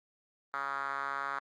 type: tone with band-pass filter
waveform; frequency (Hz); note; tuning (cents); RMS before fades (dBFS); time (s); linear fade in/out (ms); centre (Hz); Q
5% pulse; 138.59; C#3; 0; -36; 0.54-1.39; 0; 1300; 3
effects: Opus 24 kbps